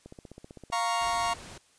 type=click train; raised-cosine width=2 ms; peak=-31 dBFS; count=11; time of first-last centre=0.06-0.701 s; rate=15.6 Hz
type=chord; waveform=40% pulse; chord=Bb minor; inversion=second; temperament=equal; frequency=698.5 / 932.3 / 1108.7 Hz; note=F5 / Bb5 / Db6; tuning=0 / 0 / 0 cents; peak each=-30 dBFS; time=0.72-1.34 s; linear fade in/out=10 ms
type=noise; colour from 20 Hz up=pink; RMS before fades=-45 dBFS; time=1.01-1.58 s; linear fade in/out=5 ms
effects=white hiss -63 dBFS RMS until 1.78 s + resampled to 22050 Hz